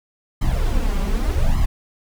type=noise with flanger; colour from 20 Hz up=brown; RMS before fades=-18 dBFS; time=0.41-1.66 s; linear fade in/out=10 ms; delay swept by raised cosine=0.97 to 5.07 ms; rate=0.85 Hz; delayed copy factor=+1; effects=none